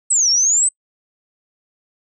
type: exponential two-way sweep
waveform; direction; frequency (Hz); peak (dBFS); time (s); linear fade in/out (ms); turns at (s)
sine; down then up; 8250 to 5400 to 8250; -12; 0.1-0.69; 10; 0.3
effects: noise-tail reverb RT60 0.1 s tail -26 dB re dry